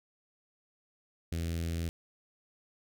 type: tone with notch filter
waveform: sawtooth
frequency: 83.4 Hz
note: E2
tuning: 21 cents sharp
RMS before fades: -34 dBFS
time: 1.32-1.89 s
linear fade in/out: 0 ms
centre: 960 Hz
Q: 0.5
effects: none